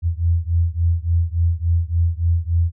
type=beating tone pair; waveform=sine; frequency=83.1 / 86.6 Hz; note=E2 / F2; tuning=+15 / -14 cents; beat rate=3.5 Hz; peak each=-18 / -19 dBFS; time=0.02-2.72 s; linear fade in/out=50 ms; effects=none